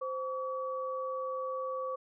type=tone pair together; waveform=sine; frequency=520 / 1138.1 Hz; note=C5 / C#6; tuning=-11 / +45 cents; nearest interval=octave + major second; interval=1356 cents; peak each=-35 / -37 dBFS; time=0.01-1.96 s; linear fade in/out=10 ms; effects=none